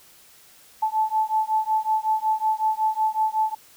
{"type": "beating tone pair", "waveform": "sine", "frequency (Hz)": [869, 874.4], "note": ["A5", "A5"], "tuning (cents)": [-22, -11], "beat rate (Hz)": 5.4, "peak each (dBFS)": -23, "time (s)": [0.82, 3.55], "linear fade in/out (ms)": 10, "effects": ["white hiss -52 dBFS RMS until 3.76 s"]}